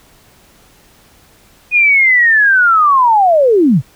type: linear sweep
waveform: sine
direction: down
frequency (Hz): 2485 to 108.1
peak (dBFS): -6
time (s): 1.71-3.82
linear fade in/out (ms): 50
effects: pink hiss -47 dBFS RMS until 3.95 s